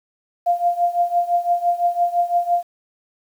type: tone with tremolo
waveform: sine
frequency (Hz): 698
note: F5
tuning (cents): -1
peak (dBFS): -12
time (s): 0.46-2.63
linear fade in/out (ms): 10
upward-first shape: triangle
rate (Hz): 5.9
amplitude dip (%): 90
effects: 8-bit